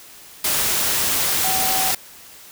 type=tone in noise; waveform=sine; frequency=759 Hz; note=F#5; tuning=44 cents sharp; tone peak=-24 dBFS; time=1.44-1.91 s; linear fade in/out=5 ms; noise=white; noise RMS=-20 dBFS; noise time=0.44-1.95 s; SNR=-7 dB; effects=white hiss -43 dBFS RMS until 2.51 s